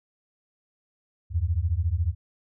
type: beating tone pair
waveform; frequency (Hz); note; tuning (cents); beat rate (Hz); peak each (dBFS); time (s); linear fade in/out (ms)
sine; 77.78 / 91.78; D#2 / F#2; 0 / -14; 14; -25; 1.3-2.15; 50
effects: none